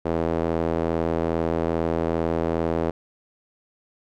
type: tone with band-pass filter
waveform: sawtooth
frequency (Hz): 82.41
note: E2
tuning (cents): 0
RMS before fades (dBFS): -24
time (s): 0.05-2.91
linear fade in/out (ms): 10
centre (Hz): 480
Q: 1.3
effects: none